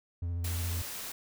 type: tone with vibrato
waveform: triangle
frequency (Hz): 86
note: F2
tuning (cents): -26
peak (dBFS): -29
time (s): 0.22-0.82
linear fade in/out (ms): 5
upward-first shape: sine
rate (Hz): 14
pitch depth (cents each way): 33
type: noise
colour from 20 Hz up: white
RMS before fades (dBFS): -40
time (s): 0.44-1.12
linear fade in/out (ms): 5
effects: none